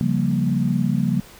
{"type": "chord", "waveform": "sine", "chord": "G half-diminished seventh", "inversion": "second", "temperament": "equal", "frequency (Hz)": [138.59, 174.61, 196, 233.1], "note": ["Db3", "F3", "G3", "Bb3"], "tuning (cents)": [0, 0, 0, 0], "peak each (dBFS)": -23, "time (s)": [0.01, 1.2], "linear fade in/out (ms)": 0, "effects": ["pink hiss -45 dBFS RMS until 1.39 s"]}